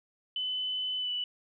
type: tone with pitch glide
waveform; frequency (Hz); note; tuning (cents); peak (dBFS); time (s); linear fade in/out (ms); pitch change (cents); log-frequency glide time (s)
sine; 3017 to 2967; F#7 to F#7; +33 to +4; -30; 0.36-1.24; 2; -29; 0.97-1.11
effects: none